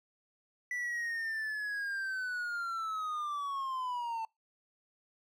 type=linear sweep; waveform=triangle; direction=down; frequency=1977 to 887 Hz; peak=-32 dBFS; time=0.71-4.25 s; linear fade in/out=2 ms; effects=noise-tail reverb RT60 0.2 s tail -25 dB re dry